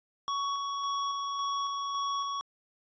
square tone with tremolo, 1119 Hz, C#6, 16 cents sharp, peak -30 dBFS, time 0.28-2.41 s, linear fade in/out 0 ms, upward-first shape square, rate 1.8 Hz, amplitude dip 25%, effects resampled to 16000 Hz

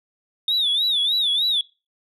sine tone with vibrato, 3634 Hz, A#7, 45 cents flat, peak -16 dBFS, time 0.48-1.61 s, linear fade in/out 2 ms, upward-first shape sine, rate 3.3 Hz, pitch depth 140 cents each way, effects noise-tail reverb RT60 0.3 s tail -23 dB re dry + tanh soft clip ceiling -15 dBFS

